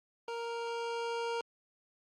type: tone with level ramp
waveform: 25% pulse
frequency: 466.2 Hz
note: A#4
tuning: in tune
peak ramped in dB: -33 to -29 dBFS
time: 0.28-1.41 s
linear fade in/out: 2 ms
effects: low-pass 5000 Hz 12 dB/octave + Opus 32 kbps